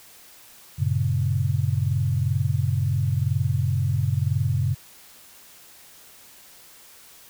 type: chord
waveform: sine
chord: G diminished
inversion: none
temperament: equal with one note detuned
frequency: 95.65 / 116.54 / 138.59 Hz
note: G2 / Bb2 / Db3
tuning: -42 / 0 / 0 cents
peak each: -24 / -25 / -24 dBFS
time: 0.78-4.75 s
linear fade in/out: 20 ms
effects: white hiss -49 dBFS RMS until 7.29 s